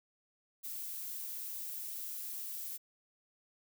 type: noise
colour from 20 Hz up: violet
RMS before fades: -42 dBFS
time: 0.63-2.78 s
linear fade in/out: 20 ms
effects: none